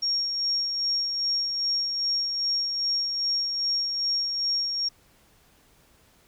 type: tone with tremolo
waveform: sine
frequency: 5560 Hz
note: F8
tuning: 9 cents flat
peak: -22 dBFS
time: 0.02-4.89 s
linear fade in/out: 10 ms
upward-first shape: sine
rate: 2.5 Hz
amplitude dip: 40%
effects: pink hiss -60 dBFS RMS until 6.27 s